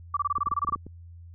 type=tone bursts; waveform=sine; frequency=1160 Hz; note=D6; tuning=22 cents flat; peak=-22 dBFS; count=12; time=0.14-0.752 s; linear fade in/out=5 ms; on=29 ms; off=24 ms
type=clicks; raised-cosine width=3 ms; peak=-28 dBFS; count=8; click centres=0.383 / 0.47 / 0.517 / 0.648 / 0.689 / 0.723 / 0.759 / 0.866 s
effects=added 85 Hz sine -43 dBFS peak until 1.34 s